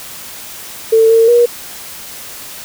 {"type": "tone with pitch steps", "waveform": "sine", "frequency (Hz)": [447.3, 453.8, 477.8], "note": ["A4", "A#4", "A#4"], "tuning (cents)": [28, -47, 43], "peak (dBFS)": -5, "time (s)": [0.92, 1.46], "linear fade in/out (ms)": 10, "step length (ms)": 180, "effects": ["white hiss -30 dBFS RMS until 2.64 s"]}